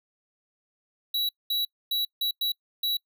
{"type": "tone bursts at uneven times", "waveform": "square", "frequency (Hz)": 3913, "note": "B7", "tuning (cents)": -17, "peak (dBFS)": -25, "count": 6, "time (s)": [[1.14, 1.29], [1.5, 1.65], [1.91, 2.05], [2.21, 2.31], [2.41, 2.52], [2.83, 2.97]], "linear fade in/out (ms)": 5, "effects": ["noise-tail reverb RT60 0.1 s tail -24 dB re dry"]}